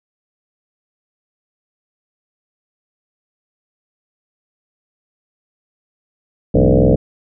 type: tone with frequency modulation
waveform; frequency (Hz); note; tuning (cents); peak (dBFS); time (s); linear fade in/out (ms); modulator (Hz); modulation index
sine; 172.3; F3; -23; -8; 6.54-6.96; 10; 64.4; 6.3
effects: none